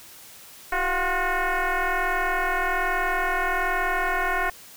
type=tone with frequency modulation; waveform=sine; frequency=381.6 Hz; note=G4; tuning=47 cents flat; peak=-21 dBFS; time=0.72-4.5 s; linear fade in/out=5 ms; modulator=361 Hz; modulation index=4.8; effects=white hiss -46 dBFS RMS until 4.76 s